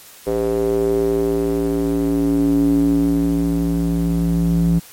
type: tone with band-pass filter sweep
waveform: square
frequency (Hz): 56.6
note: A1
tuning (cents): +50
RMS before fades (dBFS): -17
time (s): 0.26-4.8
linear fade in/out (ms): 20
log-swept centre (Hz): 450 to 190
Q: 5.2
effects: white hiss -42 dBFS RMS until 4.92 s + MP3 64 kbps

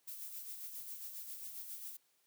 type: noise with tremolo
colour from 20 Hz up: violet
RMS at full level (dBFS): -45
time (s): 0.07-1.97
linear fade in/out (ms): 10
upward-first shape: sine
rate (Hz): 7.4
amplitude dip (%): 45
effects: white hiss -75 dBFS RMS until 2.26 s + high-pass 150 Hz 12 dB/octave

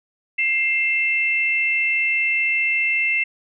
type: tone pair together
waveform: sine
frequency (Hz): 2111 / 2666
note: C7 / E7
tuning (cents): +15 / +19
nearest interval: major third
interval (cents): 404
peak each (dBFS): -20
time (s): 0.38-3.24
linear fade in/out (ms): 10
effects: none

